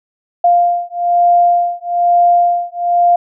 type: beating tone pair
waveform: sine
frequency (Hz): 698.5 / 699.6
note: F5 / F5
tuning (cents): 0 / +3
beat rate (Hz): 1.1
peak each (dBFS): -12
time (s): 0.44-3.16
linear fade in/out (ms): 5
effects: none